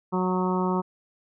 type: harmonic tone with a mistuned harmonic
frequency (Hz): 184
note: F#3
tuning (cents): -9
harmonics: 1 / 2 / 3 / 4 / 5 / 6 / 7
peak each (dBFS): -25 / -28 / -36 / -36 / -30 / -33 / -37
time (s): 0.12-0.82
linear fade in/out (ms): 20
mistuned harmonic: 7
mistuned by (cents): -17
effects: none